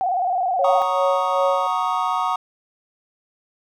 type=tone with vibrato; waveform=sine; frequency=736 Hz; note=F#5; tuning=9 cents flat; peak=-18 dBFS; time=0.01-0.82 s; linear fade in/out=0 ms; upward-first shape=square; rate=19 Hz; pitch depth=67 cents each way
type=tone with tremolo; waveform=sine; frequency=554.4 Hz; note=C#5; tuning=in tune; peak=-17 dBFS; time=0.59-1.67 s; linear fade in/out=5 ms; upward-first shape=sine; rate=2.6 Hz; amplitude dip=70%
type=chord; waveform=triangle; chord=D# minor seventh; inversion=first; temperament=equal; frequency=740 / 932.3 / 1108.7 / 1244.5 Hz; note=F#5 / A#5 / C#6 / D#6; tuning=0 / 0 / 0 / 0 cents; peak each=-23 dBFS; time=0.64-2.36 s; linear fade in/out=5 ms
effects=none